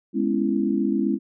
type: chord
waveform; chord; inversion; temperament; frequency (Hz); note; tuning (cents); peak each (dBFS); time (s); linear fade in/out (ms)
sine; C# minor seventh; second; just; 207.9 / 249.5 / 277.2 / 332.6; G#3 / B3 / C#4 / E4; +2 / +18 / 0 / +16; -24 / -27 / -25 / -25; 0.13-1.19; 50
effects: none